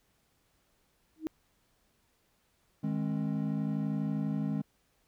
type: tone with exponential growth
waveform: sine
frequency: 315.4 Hz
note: D#4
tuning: 24 cents sharp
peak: -27 dBFS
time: 1.16-1.27 s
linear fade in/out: 0 ms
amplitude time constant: 22 ms
type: chord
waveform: triangle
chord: Ab major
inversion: second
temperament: equal with one note detuned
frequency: 155.56 / 207.7 / 268.4 Hz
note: Eb3 / Ab3 / C4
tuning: 0 / 0 / +44 cents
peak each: -32 / -31 / -34 dBFS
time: 2.83-4.62 s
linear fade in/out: 10 ms
effects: pink hiss -72 dBFS RMS until 5.07 s